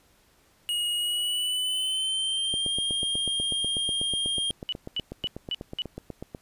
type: tone with pitch glide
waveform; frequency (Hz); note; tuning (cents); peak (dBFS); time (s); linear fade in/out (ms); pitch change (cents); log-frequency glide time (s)
square; 2883 to 3217; F#7 to G7; -46 to +44; -26; 0.69-4.51; 0; +190; 0.96-2.76
type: click train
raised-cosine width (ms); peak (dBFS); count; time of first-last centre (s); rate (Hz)
2; -22; 32; 2.54-6.348; 8.14
type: tone bursts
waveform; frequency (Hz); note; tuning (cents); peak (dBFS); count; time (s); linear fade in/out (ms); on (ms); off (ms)
sine; 2960; F#7; 0; -26; 5; 4.69-5.82; 0; 34; 240
effects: pink hiss -62 dBFS RMS until 6.41 s + resampled to 32000 Hz